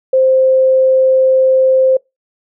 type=tone; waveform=sine; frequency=523.3 Hz; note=C5; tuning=in tune; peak=-7 dBFS; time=0.13-1.97 s; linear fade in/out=5 ms; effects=noise-tail reverb RT60 0.2 s tail -25 dB re dry